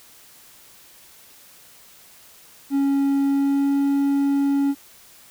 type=tone with pitch glide; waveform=triangle; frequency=277.2 to 279.5 Hz; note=C#4 to C#4; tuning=0 to +14 cents; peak=-15 dBFS; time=2.7-4.75 s; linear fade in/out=50 ms; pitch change=+14 cents; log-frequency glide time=3.25-3.77 s; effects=white hiss -49 dBFS RMS until 5.3 s